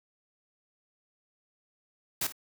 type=noise with echo; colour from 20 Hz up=white; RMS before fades=-30 dBFS; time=2.21-2.27 s; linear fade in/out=5 ms; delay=53 ms; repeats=1; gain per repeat=-14 dB; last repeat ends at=2.323 s; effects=none